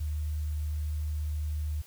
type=tone; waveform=sine; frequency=75.7 Hz; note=D#2; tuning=47 cents flat; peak=-29 dBFS; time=0-1.82 s; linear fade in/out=10 ms; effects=white hiss -55 dBFS RMS until 1.86 s